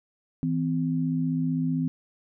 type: tone pair together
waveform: sine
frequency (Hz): 161.9 / 257.5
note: E3 / C4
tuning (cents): -31 / -28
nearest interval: minor sixth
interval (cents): 803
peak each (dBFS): -26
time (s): 0.43-1.88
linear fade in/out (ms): 0
effects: none